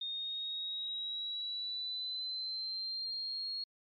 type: exponential sweep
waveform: sine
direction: up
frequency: 3677 to 4303 Hz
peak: -36 dBFS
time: 0.01-3.64 s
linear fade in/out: 5 ms
effects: MP3 32 kbps